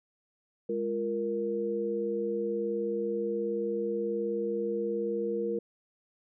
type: tone cluster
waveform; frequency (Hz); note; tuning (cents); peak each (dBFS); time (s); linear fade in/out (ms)
sine; 206.2 / 348.2 / 466.9; G#3 / F4 / A#4; -12 / -5 / +3; -36 / -35 / -30; 0.69-5.59; 5
effects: none